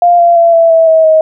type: tone with pitch steps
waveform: sine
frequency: 699 / 687.4 / 676 / 664.7 / 653.7 / 642.8 / 632.2 Hz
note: F5 / F5 / E5 / E5 / E5 / E5 / D#5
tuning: +1 / -28 / +43 / +14 / -15 / -44 / +27 cents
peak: -3 dBFS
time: 0.02-1.21 s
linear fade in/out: 2 ms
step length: 170 ms
effects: none